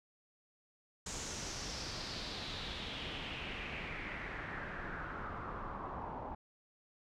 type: noise with low-pass filter sweep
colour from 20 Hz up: pink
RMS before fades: -43 dBFS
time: 1.06-6.35 s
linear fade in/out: 5 ms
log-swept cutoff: 7100 to 870 Hz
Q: 3.7
effects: none